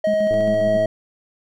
triangle tone with pitch glide, 631 to 638.3 Hz, D#5 to D#5, +24 to +44 cents, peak -14 dBFS, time 0.04-0.86 s, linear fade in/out 5 ms, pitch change +20 cents, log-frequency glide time 0.28-0.37 s
sine tone with tremolo, 208 Hz, G#3, 3 cents sharp, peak -23 dBFS, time 0.07-0.77 s, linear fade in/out 2 ms, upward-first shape square, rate 7.4 Hz, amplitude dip 70%
click train, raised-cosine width 2 ms, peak -16 dBFS, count 59, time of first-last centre 0.31-0.857 s, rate 106 Hz
effects none

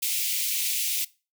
white high-pass noise, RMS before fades -27 dBFS, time 0.02-1.05 s, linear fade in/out 10 ms, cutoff 2200 Hz, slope 48 dB/octave, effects noise-tail reverb RT60 0.3 s tail -20 dB re dry

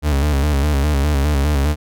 40% pulse tone with vibrato, 72 Hz, D2, 34 cents flat, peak -13 dBFS, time 0.02-1.76 s, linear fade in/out 50 ms, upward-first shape square, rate 4.9 Hz, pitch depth 69 cents each way, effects none

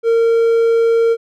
triangle tone, 459.4 Hz, A#4, 25 cents flat, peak -8 dBFS, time 0.03-1.17 s, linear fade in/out 50 ms, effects none

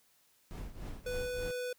brown noise with tremolo, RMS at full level -39 dBFS, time 0.51-1.51 s, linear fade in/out 0 ms, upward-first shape triangle, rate 3.4 Hz, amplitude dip 85%
square tone, 496 Hz, B4, 7 cents sharp, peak -36 dBFS, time 1.06-1.73 s, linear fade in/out 5 ms
effects white hiss -69 dBFS RMS until 1.78 s

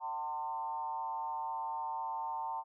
sine tone with frequency modulation, 901 Hz, A5, 41 cents sharp, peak -35 dBFS, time 0-2.64 s, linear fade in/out 50 ms, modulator 144 Hz, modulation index 0.81, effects none

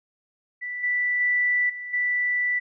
sine tone with level steps, 1972 Hz, B6, 3 cents flat, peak -29 / -21 / -19 / -32 / -21 dBFS, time 0.61-2.6 s, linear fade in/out 20 ms, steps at 0.83 / 1.2 / 1.69 / 1.93 s, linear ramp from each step 10 ms, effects none

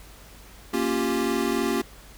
square chord, G half-diminished seventh, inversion first, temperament equal, 233.1 / 277.2 / 349.2 / 392 Hz, Bb3 / Db4 / F4 / G4, 0 / 0 / 0 / 0 cents, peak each -29 dBFS, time 0.73-1.82 s, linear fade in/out 10 ms, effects added 50 Hz sine -48 dBFS peak until 2.17 s + pink hiss -49 dBFS RMS until 2.17 s

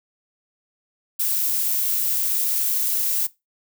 violet noise, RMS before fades -22 dBFS, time 1.19-3.27 s, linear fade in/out 10 ms, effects noise-tail reverb RT60 0.2 s tail -19 dB re dry

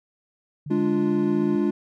sine tone with pitch glide, 147.2 to 152.22 Hz, D3 to D#3, +4 to -38 cents, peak -31 dBFS, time 0.66-1.56 s, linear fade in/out 5 ms, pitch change +58 cents, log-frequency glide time 1.15-1.38 s
triangle chord, D diminished, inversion second, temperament equal, 207.7 / 293.7 / 349.2 Hz, Ab3 / D4 / F4, 0 / 0 / 0 cents, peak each -22 dBFS, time 0.7-1.71 s, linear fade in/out 10 ms
effects none

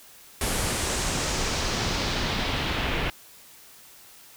pink noise with low-pass filter sweep, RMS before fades -27 dBFS, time 0.41-3.1 s, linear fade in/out 2 ms, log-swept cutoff 11000 to 2700 Hz, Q 1.6, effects white hiss -50 dBFS RMS until 4.36 s

